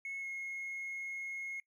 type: tone with pitch glide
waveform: triangle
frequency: 2188 to 2162 Hz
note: C#7 to C#7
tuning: -23 to -44 cents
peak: -36 dBFS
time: 0.05-1.6 s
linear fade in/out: 2 ms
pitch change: -21 cents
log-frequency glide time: 0.2-0.26 s
effects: noise-tail reverb RT60 0.1 s tail -23 dB re dry + tanh soft clip ceiling -34 dBFS